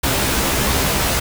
pink noise with comb filter, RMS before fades -18 dBFS, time 0.03-1.2 s, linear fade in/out 10 ms, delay 15 ms, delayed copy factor +1, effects none

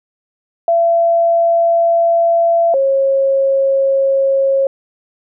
sine tone pair in turn, 675 / 543.1 Hz, E5 / C#5, +41 / -36 cents, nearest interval major third, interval 377 cents, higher first, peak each -9 / -10 dBFS, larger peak first, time 0.68-2.74 / 2.74-4.67 s, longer first, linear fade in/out 2 ms, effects none

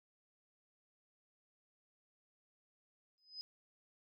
sine tone with exponential growth, 5030 Hz, D#8, 18 cents sharp, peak -40 dBFS, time 3.18-3.41 s, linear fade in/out 0 ms, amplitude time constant 49 ms, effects none

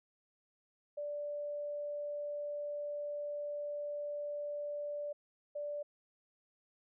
sine tone bursts at uneven times, 585 Hz, D5, 7 cents flat, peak -37 dBFS, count 2, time 0.97-5.13 / 5.55-5.83 s, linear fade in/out 10 ms, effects none

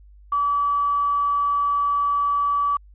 sine tone with quantisation, 1148 Hz, D6, 40 cents flat, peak -18 dBFS, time 0.32-2.77 s, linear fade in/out 5 ms, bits 7, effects added 50 Hz sine -45 dBFS peak until 2.94 s + resampled to 8000 Hz

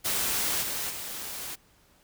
white noise with level steps, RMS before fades -28 / -32 / -37 dBFS, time 0.04-1.56 s, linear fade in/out 20 ms, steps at 0.61 / 0.89 s, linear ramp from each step 20 ms, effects pink hiss -62 dBFS RMS until 2.03 s

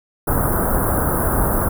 pink band-stop noise, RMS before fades -18 dBFS, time 0.27-1.69 s, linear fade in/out 10 ms, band 1500 to 10000 Hz, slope 48 dB/octave, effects none

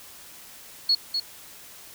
sine tone with echo, 4344 Hz, C#8, 36 cents flat, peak -17 dBFS, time 0.89-0.95 s, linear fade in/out 5 ms, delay 250 ms, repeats 1, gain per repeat -6 dB, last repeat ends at 1.2 s, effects white hiss -46 dBFS RMS until 1.94 s

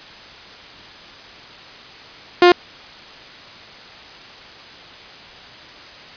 sawtooth tone, 354 Hz, F4, 23 cents sharp, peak -3 dBFS, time 2.42-2.52 s, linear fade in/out 2 ms, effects white hiss -39 dBFS RMS until 6.16 s + resampled to 11025 Hz

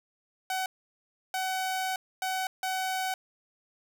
sawtooth tone bursts at uneven times, 753 Hz, F#5, 30 cents sharp, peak -25 dBFS, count 4, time 0.5-0.66 / 1.34-1.96 / 2.22-2.47 / 2.63-3.14 s, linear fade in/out 2 ms, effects none

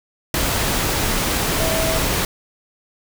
sine tone in noise, 649 Hz, E5, 27 cents flat, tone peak -22 dBFS, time 1.6-1.98 s, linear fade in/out 2 ms, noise pink, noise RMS -20 dBFS, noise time 0.34-2.25 s, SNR -5 dB, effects none

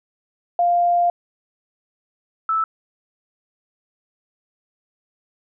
sine tone pair in turn, 698.5 / 1313.3 Hz, F5 / E6, 0 / -7 cents, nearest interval major seventh, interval 1093 cents, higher second, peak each -14 / -17 dBFS, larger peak first, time 0.59-1.1 / 2.49-2.64 s, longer first, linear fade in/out 2 ms, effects none

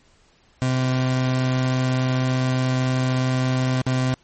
30% pulse tone with dropouts, 128.8 Hz, C3, 27 cents flat, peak -16 dBFS, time 0.62-4.14 s, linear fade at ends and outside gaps 0 ms, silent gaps 3.817-3.866 s, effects pink hiss -58 dBFS RMS until 4.23 s + MP3 32 kbps

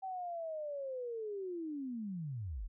sine linear sweep, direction down, 772 to 33.95 Hz, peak -38 dBFS, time 0.02-2.68 s, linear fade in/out 20 ms, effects none

